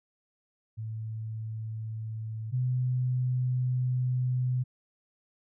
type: tone pair in turn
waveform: sine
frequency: 110.5 / 126.24 Hz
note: A2 / B2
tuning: +8 / +38 cents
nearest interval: major second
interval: 230 cents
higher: second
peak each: -33 / -25 dBFS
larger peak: second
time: 0.77-2.52 / 2.52-4.64 s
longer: second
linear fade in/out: 20 ms
effects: none